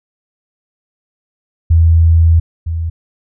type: tone pair in turn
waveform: sine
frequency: 82.41 / 82.41 Hz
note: E2 / E2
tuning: 0 / 0 cents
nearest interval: unison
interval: 0 cents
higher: neither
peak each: -5 / -15 dBFS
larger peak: first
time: 1.7-2.4 / 2.66-2.9 s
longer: first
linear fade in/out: 10 ms
effects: none